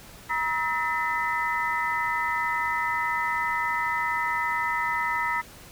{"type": "tone cluster", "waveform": "sine", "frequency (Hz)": [952, 1291, 1798, 2020], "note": ["A#5", "E6", "A6", "B6"], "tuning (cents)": [36, -37, 37, 39], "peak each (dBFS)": [-28, -30, -32, -29], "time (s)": [0.29, 5.42], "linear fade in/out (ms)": 20, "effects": ["pink hiss -47 dBFS RMS until 5.71 s"]}